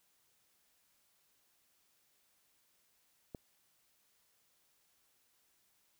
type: click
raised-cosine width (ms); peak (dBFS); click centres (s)
2; -30; 3.348
effects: white hiss -74 dBFS RMS until 5.99 s